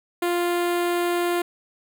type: tone with notch filter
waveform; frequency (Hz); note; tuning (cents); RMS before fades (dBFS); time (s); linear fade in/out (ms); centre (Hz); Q
sawtooth; 349.2; F4; 0; -23; 0.22-1.42; 5; 5600; 1.3
effects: none